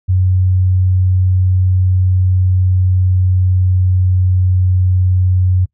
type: tone with pitch glide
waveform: sine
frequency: 92.5 to 91.91 Hz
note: F#2 to F#2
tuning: 0 to -11 cents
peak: -9 dBFS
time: 0.08-5.66 s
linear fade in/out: 20 ms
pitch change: -11 cents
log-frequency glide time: 1.69-4.77 s
effects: noise-tail reverb RT60 0.1 s tail -21 dB re dry